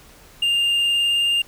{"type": "tone with vibrato", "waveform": "triangle", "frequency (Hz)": 2806, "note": "F7", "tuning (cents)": 8, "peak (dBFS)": -15, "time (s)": [0.42, 1.42], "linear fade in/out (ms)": 5, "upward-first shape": "sine", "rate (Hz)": 19, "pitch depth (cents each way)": 12, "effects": ["pink hiss -48 dBFS RMS until 1.47 s"]}